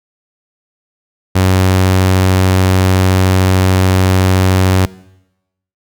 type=tone; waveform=sawtooth; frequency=93.6 Hz; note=F#2; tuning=20 cents sharp; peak=-4 dBFS; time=1.35-4.86 s; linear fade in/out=10 ms; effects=noise-tail reverb RT60 0.9 s tail -21 dB re dry